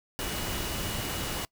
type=tone in noise; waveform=sine; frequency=2916 Hz; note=F#7; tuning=26 cents flat; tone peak=-43 dBFS; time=0.19-1.45 s; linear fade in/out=0 ms; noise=pink; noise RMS=-33 dBFS; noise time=0.19-1.45 s; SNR=-13 dB; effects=noise-tail reverb RT60 0.1 s tail -24 dB re dry